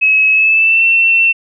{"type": "tone with pitch glide", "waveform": "sine", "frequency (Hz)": [2569, 2697], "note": ["E7", "E7"], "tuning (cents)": [-45, 39], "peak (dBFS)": -7, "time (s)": [0.01, 1.33], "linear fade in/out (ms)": 20, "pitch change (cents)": 84, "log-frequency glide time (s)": [0.31, 0.85], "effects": []}